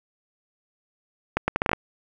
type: accelerating click train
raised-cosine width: 0.5 ms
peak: -6 dBFS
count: 8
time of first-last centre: 1.37-1.732 s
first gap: 110 ms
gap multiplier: 0.73
effects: 8-bit